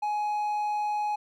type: tone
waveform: triangle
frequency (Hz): 838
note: G#5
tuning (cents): +15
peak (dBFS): -24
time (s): 0.02-1.16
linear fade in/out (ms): 10
effects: none

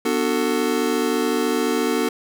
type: chord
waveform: square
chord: B minor seventh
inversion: none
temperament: just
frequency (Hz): 246.9 / 296.3 / 370.4 / 444.5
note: B3 / D4 / F#4 / A4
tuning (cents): 0 / +15 / +2 / +18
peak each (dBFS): -25 / -26 / -26 / -24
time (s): 0.05-2.09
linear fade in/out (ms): 5
effects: none

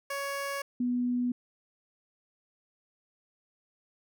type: tone pair in turn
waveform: 15% pulse / sine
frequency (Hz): 558 / 245.8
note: C#5 / B3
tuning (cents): +11 / -8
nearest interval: octave + major second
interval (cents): 1419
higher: first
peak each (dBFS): -26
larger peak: neither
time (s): 0.1-0.62 / 0.8-1.32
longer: neither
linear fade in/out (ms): 5
effects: none

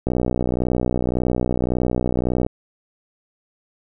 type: click train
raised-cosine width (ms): 2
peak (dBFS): -7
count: 149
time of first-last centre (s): 0.07-2.465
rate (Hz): 61.8
effects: none

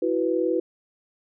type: chord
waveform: sine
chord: E suspended second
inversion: none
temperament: equal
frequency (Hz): 329.6 / 370 / 493.9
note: E4 / F#4 / B4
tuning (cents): 0 / 0 / 0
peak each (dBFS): -25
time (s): 0.02-0.6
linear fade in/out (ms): 5
effects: none

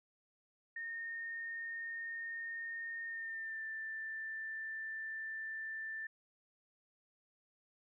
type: tone with pitch glide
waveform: sine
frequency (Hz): 1836 to 1774.5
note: A#6 to A6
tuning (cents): -27 to +14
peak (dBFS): -40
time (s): 0.76-6.07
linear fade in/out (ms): 5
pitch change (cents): -59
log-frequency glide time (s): 3.06-3.64
effects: none

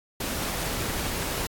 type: noise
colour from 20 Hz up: pink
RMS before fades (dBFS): -30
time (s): 0.2-1.47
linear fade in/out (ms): 5
effects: AAC 64 kbps

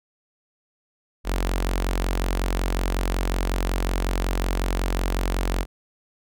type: tone with notch filter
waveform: sawtooth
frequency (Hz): 45.44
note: F#1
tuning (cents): -31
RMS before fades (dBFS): -24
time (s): 1.24-5.66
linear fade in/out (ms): 50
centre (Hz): 120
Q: 0.64
effects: none

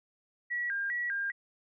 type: tone with vibrato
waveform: sine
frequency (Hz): 1760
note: A6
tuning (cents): 0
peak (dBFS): -30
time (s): 0.5-1.32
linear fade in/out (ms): 20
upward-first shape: square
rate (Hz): 2.5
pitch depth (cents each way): 160
effects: none

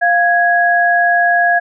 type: tone pair together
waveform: sine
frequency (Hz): 698.4 / 1661.2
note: F5 / G#6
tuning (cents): 0 / 0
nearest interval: octave + minor third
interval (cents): 1500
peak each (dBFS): -12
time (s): 0.01-1.6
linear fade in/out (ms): 20
effects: none

